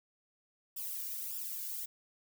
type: noise with flanger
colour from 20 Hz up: violet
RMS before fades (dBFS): -40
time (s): 0.76-1.86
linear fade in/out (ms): 10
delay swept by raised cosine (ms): 0.47 to 1.57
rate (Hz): 1.7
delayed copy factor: -0.9
effects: none